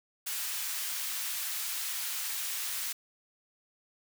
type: high-pass noise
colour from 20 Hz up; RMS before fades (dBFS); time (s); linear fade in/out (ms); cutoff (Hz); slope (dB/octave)
white; -35; 0.26-2.93; 10; 1300; 12
effects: none